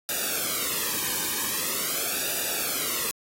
white noise with flanger, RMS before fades -28 dBFS, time 0.09-3.11 s, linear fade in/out 0 ms, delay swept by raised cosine 0.93 to 1.5 ms, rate 0.44 Hz, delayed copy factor -0.85, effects AAC 48 kbps

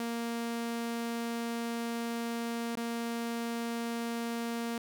sawtooth tone with dropouts, 233.1 Hz, A#3, in tune, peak -29 dBFS, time 0-4.78 s, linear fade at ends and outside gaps 2 ms, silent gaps 2.754-2.772 s, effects none

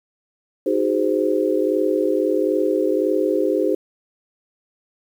sine chord, Ab dominant seventh, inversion second, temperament just, 311.5 / 373.8 / 415.3 / 519.1 Hz, Eb4 / Gb4 / Ab4 / C5, +2 / +18 / 0 / -14 cents, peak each -22 dBFS, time 0.66-3.75 s, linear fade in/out 5 ms, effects 8-bit

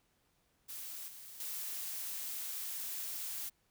blue noise with level steps, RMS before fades -45 / -51 / -41 dBFS, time 0.68-3.5 s, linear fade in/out 20 ms, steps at 1.08 / 1.4 s, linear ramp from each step 2 ms, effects pink hiss -75 dBFS RMS until 3.7 s

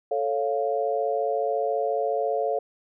sine chord, A augmented, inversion none, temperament equal, 440 / 554.4 / 698.5 Hz, A4 / C#5 / E#5, 0 / 0 / 0 cents, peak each -27 dBFS, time 0.11-2.59 s, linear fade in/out 5 ms, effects none

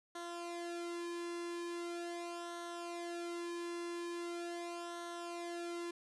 sawtooth tone with flanger, 344.3 Hz, F4, 25 cents flat, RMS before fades -43 dBFS, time 0.15-5.91 s, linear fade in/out 5 ms, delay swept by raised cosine 0.4 to 1.6 ms, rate 0.41 Hz, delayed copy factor -0.75, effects resampled to 24000 Hz + 13-bit

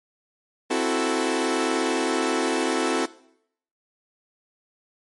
sawtooth chord, F# half-diminished seventh, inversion second, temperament equal, 261.6 / 329.6 / 370 / 440 Hz, C4 / E4 / F#4 / A4, 0 / 0 / 0 / 0 cents, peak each -23 dBFS, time 0.7-3.06 s, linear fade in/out 10 ms, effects noise-tail reverb RT60 0.7 s tail -19 dB re dry + MP3 48 kbps

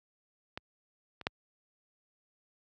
clicks, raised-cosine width 0.3 ms, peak -22 / -28 / -13 dBFS, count 3, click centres 0.575 / 1.213 / 1.269 s, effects high-pass 60 Hz 12 dB/octave

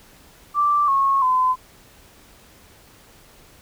sine tone with pitch steps, 1172 / 1093.5 / 1020.3 Hz, D6 / C#6 / C6, -4 / -24 / -44 cents, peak -15 dBFS, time 0.54-1.56 s, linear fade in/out 50 ms, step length 340 ms, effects pink hiss -50 dBFS RMS until 3.61 s

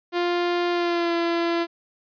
sawtooth tone with pitch glide, 350 to 339.1 Hz, F4 to E4, +4 to +49 cents, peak -17 dBFS, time 0.12-1.67 s, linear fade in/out 50 ms, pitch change -55 cents, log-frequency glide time 0.71-1.14 s, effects resampled to 11025 Hz

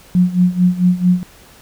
sine tone with tremolo, 180 Hz, F#3, 47 cents flat, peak -7 dBFS, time 0.15-1.23 s, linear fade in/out 0 ms, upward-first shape sine, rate 4.5 Hz, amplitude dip 85%, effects pink hiss -44 dBFS RMS until 1.61 s

